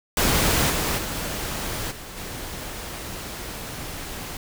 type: noise with level steps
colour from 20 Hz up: pink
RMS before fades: -20 / -24 / -29 / -38 / -34 dBFS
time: 0.17-4.37 s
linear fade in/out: 2 ms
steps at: 0.69 / 0.97 / 1.9 / 2.16 s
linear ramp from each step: 20 ms
effects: none